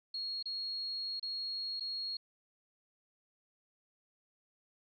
sine tone with dropouts, 4298 Hz, C8, 46 cents sharp, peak -36 dBFS, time 0.14-2.17 s, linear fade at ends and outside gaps 5 ms, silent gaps 0.427-0.456 / 1.197-1.227 / 1.798-1.806 s, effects none

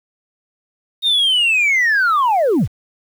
sine linear sweep, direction down, 3729 to 51.91 Hz, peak -10 dBFS, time 1.02-2.68 s, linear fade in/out 50 ms, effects tanh soft clip ceiling -10 dBFS + 7-bit

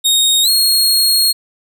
sawtooth tone with pitch glide, 3729 to 4283 Hz, A#7 to C8, 0 to +40 cents, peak -7 dBFS, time 0.04-1.33 s, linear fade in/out 20 ms, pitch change +240 cents, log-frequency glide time 0.43-0.49 s, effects none

